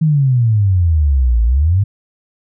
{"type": "exponential two-way sweep", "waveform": "sine", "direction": "down then up", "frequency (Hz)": [162.2, 55, 105.3], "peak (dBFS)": -9, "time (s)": [0.01, 1.84], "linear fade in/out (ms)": 10, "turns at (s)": 1.43, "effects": []}